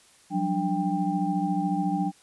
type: tone cluster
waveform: sine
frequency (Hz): 177.4 / 191.4 / 295 / 792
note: F3 / G3 / D4 / G5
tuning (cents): +27 / -41 / +8 / +18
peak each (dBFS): -29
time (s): 0.3-2.12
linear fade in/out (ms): 50
effects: white hiss -57 dBFS RMS until 2.22 s + resampled to 24000 Hz